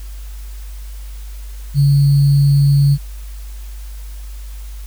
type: tone with sample-and-hold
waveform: sine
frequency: 141.1 Hz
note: C#3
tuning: 31 cents sharp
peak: -8 dBFS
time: 1.74-2.98 s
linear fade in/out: 50 ms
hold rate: 4410 Hz
effects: added 50 Hz sine -27 dBFS peak until 4.86 s + white hiss -44 dBFS RMS until 4.86 s